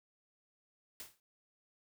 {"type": "noise with exponential decay", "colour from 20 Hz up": "white", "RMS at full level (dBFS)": -43, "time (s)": [1, 1.2], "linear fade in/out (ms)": 1, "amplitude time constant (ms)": 42, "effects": []}